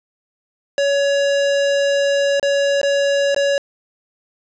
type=tone with dropouts; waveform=square; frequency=562 Hz; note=C#5; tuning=24 cents sharp; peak=-15 dBFS; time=0.78-3.58 s; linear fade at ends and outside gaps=1 ms; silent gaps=2.397-2.428 / 2.815-2.831 / 3.346-3.363 s; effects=resampled to 16000 Hz + 8-bit